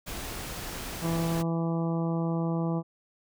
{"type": "noise", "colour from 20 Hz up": "pink", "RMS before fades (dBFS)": -37, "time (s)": [0.06, 1.43], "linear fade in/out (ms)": 20}
{"type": "harmonic tone", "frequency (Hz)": 166, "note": "E3", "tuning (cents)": 12, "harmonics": [1, 2, 3, 4, 5, 6, 7], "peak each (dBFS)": [-27, -33, -37, -39, -41, -43, -44], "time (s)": [1.01, 2.83], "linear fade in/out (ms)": 50}
{"effects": []}